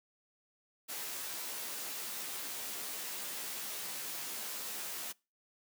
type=noise with comb filter; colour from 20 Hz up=white; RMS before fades=-41 dBFS; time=0.88-5.13 s; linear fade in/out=20 ms; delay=14 ms; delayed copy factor=+0.65; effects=noise-tail reverb RT60 0.3 s tail -25 dB re dry + high-pass 200 Hz 12 dB/octave